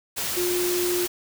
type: tone in noise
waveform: sine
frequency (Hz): 355.5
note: F4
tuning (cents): +31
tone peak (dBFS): -23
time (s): 0.36-1.07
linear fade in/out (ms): 20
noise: white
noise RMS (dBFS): -28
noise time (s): 0.16-1.08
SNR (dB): +2
effects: none